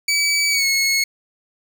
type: tone with pitch glide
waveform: 20% pulse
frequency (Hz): 2290 to 2184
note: D7 to C#7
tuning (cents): -44 to -26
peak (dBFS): -11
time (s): 0.08-1.04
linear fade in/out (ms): 5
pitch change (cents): -82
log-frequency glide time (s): 0.5-0.66
effects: none